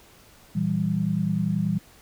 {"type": "chord", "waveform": "sine", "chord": "E diminished", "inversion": "second", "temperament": "equal with one note detuned", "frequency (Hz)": [116.54, 164.81, 195.21], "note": ["Bb2", "E3", "G3"], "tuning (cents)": [0, 0, -7], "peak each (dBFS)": [-30, -25, -25], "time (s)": [0.55, 1.79], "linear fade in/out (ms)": 10, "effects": ["pink hiss -53 dBFS RMS until 2.01 s"]}